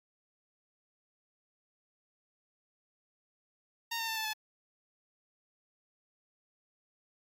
10% pulse tone with pitch steps, 923 / 907.7 / 892.6 / 877.8 / 863.2 Hz, A#5 / A#5 / A5 / A5 / A5, -17 / -46 / +25 / -4 / -33 cents, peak -25 dBFS, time 3.91-4.335 s, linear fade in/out 10 ms, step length 85 ms, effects AAC 48 kbps

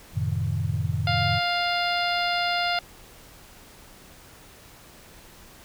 sine chord, F# diminished seventh, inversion none, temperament equal with one note detuned, 90.54 / 110 / 130.81 / 155.56 Hz, F#2 / A2 / C3 / Eb3, -37 / 0 / 0 / 0 cents, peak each -28 / -28 / -30 / -30 dBFS, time 0.13-1.41 s, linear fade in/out 50 ms
harmonic tone, 701 Hz, F5, 6 cents sharp, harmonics 1 / 2 / 3 / 4 / 5 / 6 / 7, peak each -26 / -29 / -31 / -32 / -33 / -34 / -34 dBFS, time 1.07-2.79 s, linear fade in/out 2 ms
effects pink hiss -49 dBFS RMS until 5.64 s

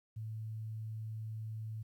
sine tone, 110 Hz, A2, in tune, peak -39 dBFS, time 0.16-1.83 s, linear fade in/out 10 ms, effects 12-bit

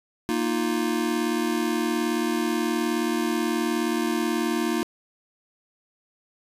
square chord, Bb suspended fourth, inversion none, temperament just, 233.1 / 310.8 / 349.6 Hz, Bb3 / Eb4 / F4, 0 / -2 / +2 cents, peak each -28 dBFS, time 0.29-4.83 s, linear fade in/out 0 ms, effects resampled to 32000 Hz + 10-bit

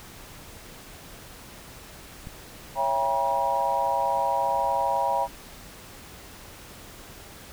click, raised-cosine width 5 ms, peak -25 dBFS, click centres 2.271 s
sine chord, C# diminished seventh, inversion none, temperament just, 554.4 / 665.2 / 798.3 / 957.9 Hz, C#5 / E5 / G5 / Bb5, 0 / +16 / +31 / +47 cents, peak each -30 / -30 / -27 / -25 dBFS, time 2.75-5.28 s, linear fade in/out 50 ms
effects pink hiss -45 dBFS RMS until 7.52 s

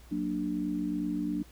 sine chord, Gb augmented, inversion none, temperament equal with one note detuned, 185 / 233.1 / 295.9 Hz, Gb3 / Bb3 / D4, 0 / 0 / +13 cents, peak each -35 / -36 / -31 dBFS, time 0.11-1.43 s, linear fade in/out 10 ms, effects added 60 Hz sine -51 dBFS peak until 1.51 s + pink hiss -58 dBFS RMS until 1.51 s

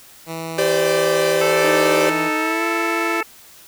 10% pulse tone, 163.4 Hz, E3, 15 cents flat, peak -18 dBFS, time 0.26-2.31 s, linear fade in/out 50 ms
45% pulse chord, G suspended fourth, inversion none, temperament equal with one note detuned, 392 / 514.3 / 587.3 Hz, G4 / C5 / D5, 0 / -30 / 0 cents, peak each -20 dBFS, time 0.58-2.1 s, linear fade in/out 5 ms
harmonic tone, 440 Hz, A4, in tune, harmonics 1 / 2 / 3 / 4 / 5 / 6, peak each -28 / -28 / -25 / -28 / -26 / -30 dBFS, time 1.41-3.23 s, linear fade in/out 5 ms
sawtooth tone with pitch glide, 309.7 to 335.8 Hz, D#4 to E4, -8 to +32 cents, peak -18 dBFS, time 1.64-3.21 s, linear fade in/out 5 ms, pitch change +140 cents, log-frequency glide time 2.34-2.64 s
effects white hiss -45 dBFS RMS until 3.67 s

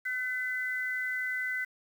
sine tone pair together, 1517 / 2012 Hz, F#6 / B6, +43 / +32 cents, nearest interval perfect fourth, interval 489 cents, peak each -34 / -32 dBFS, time 0.05-1.65 s, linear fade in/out 10 ms, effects 9-bit

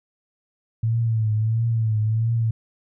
sine tone with vibrato, 111.6 Hz, A2, 25 cents sharp, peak -18 dBFS, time 0.83-2.51 s, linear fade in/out 5 ms, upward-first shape triangle, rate 1.5 Hz, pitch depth 76 cents each way, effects none

